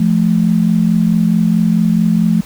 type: tone pair together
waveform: sine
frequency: 172.8 / 217.4 Hz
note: F3 / A3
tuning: -18 / -21 cents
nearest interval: major third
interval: 397 cents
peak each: -12 dBFS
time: 0-2.41 s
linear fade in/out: 5 ms
effects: pink hiss -37 dBFS RMS until 2.45 s